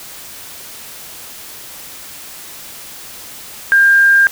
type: tone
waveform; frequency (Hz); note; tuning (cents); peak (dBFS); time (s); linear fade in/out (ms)
sine; 1600; G6; +35; -6; 3.72-4.27; 0
effects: white hiss -33 dBFS RMS until 4.31 s